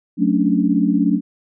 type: chord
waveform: sine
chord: D major seventh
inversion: first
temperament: equal with one note detuned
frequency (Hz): 184.14 / 220 / 277.2 / 293.7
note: F#3 / A3 / C#4 / D4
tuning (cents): -8 / 0 / 0 / 0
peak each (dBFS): -19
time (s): 0.17-1.21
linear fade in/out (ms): 50
effects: none